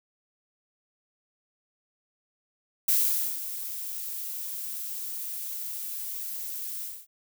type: noise with ADSR envelope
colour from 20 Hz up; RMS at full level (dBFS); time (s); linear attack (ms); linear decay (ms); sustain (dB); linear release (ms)
violet; -22; 2.88-7.07; 7; 490; -13; 250
effects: none